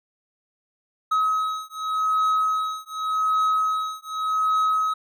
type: beating tone pair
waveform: triangle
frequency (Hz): 1275 / 1275.86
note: D#6 / D#6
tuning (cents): +42 / +43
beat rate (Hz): 0.86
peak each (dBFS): -22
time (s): 1.11-4.94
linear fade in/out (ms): 10
effects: none